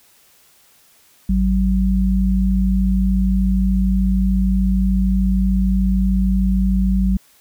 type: tone pair together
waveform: sine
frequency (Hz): 53.35 / 190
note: G#1 / F#3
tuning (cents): +47 / +46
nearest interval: octave + minor seventh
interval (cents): 2199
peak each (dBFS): -16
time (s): 1.29-7.17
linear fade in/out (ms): 5
effects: white hiss -53 dBFS RMS until 7.4 s